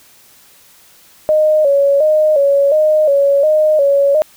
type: tone with vibrato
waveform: sine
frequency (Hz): 587.3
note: D5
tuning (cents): 0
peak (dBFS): -8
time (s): 1.29-4.22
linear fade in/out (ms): 0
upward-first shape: square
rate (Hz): 1.4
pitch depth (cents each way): 83
effects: white hiss -46 dBFS RMS until 4.36 s